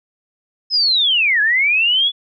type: linear two-way sweep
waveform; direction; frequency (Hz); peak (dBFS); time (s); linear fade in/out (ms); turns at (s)
sine; down then up; 5190 to 1646 to 3459; -12; 0.7-2.12; 50; 1.41
effects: none